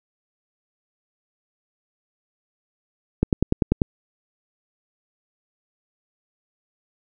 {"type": "click train", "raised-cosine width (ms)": 3, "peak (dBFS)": -4, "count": 7, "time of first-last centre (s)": [3.23, 3.818], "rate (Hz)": 10.2, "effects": []}